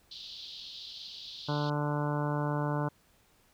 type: band-pass noise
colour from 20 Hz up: white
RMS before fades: -45 dBFS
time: 0.11-1.7 s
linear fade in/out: 5 ms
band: 3300 to 4500 Hz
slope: 48 dB/octave
type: harmonic tone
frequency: 147.3 Hz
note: D3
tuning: 6 cents sharp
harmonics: 1 / 2 / 3 / 4 / 5 / 6 / 7 / 8 / 9 / 10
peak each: -31 / -36 / -40 / -38 / -44 / -39 / -40 / -46 / -47 / -44 dBFS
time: 1.48-2.89 s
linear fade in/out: 10 ms
effects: pink hiss -66 dBFS RMS until 3.53 s